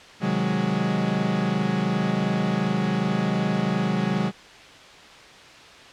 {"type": "chord", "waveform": "40% pulse", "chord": "Ab dominant seventh", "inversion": "first", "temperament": "equal", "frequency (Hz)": [130.81, 155.56, 185, 207.7], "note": ["C3", "Eb3", "Gb3", "Ab3"], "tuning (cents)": [0, 0, 0, 0], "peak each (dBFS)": [-30, -29, -24, -25], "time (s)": [0.2, 4.32], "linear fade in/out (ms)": 50, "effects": ["white hiss -45 dBFS RMS until 5.92 s", "low-pass 4000 Hz 12 dB/octave"]}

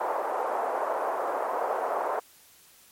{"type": "band-pass noise", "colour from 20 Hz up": "white", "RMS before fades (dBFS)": -29, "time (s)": [0, 2.2], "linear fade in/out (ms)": 10, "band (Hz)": [470, 1000], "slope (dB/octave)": 24, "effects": ["white hiss -56 dBFS RMS until 2.91 s", "MP3 64 kbps"]}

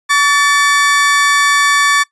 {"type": "tone pair together", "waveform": "35% pulse", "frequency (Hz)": [1136.2, 1760], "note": ["C#6", "A6"], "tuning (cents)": [42, 0], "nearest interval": "minor sixth", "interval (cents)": 758, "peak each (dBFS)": -10, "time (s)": [0.09, 2.04], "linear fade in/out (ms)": 20, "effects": ["noise-tail reverb RT60 0.1 s tail -19 dB re dry", "resampled to 24000 Hz"]}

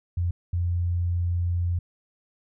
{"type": "tone bursts at uneven times", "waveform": "sine", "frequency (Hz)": 87.31, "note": "F2", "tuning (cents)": 0, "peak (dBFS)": -22, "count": 2, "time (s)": [[0.17, 0.31], [0.53, 1.79]], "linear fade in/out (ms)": 5, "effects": []}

